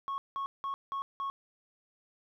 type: tone bursts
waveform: sine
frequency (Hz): 1100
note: C#6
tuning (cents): -14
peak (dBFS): -30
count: 5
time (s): 0.08-1.3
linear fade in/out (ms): 0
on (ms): 100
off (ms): 180
effects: tanh soft clip ceiling -31 dBFS + 12-bit